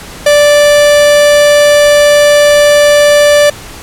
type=tone; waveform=45% pulse; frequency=586 Hz; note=D5; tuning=4 cents flat; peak=-3 dBFS; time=0.26-3.5 s; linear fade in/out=5 ms; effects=pink hiss -28 dBFS RMS until 3.82 s + low-pass 12000 Hz 12 dB/octave